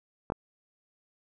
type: clicks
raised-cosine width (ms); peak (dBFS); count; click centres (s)
1; -17; 2; 0.301 / 0.321
effects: none